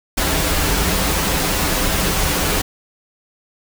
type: noise with comb filter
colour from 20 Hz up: pink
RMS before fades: -18 dBFS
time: 0.17-2.62 s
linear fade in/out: 10 ms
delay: 8.5 ms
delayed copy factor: -0.6
effects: none